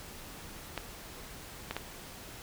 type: clicks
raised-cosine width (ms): 0.3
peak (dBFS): -18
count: 3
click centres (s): 0.777 / 1.71 / 1.766
effects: pink hiss -47 dBFS RMS until 2.42 s